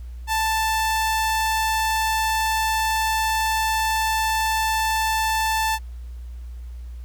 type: tone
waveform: sawtooth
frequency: 882 Hz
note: A5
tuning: 4 cents sharp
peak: -16 dBFS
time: 0.27-5.79 s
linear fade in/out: 50 ms
effects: added 60 Hz sine -32 dBFS peak until 7.04 s + pink hiss -58 dBFS RMS until 7.04 s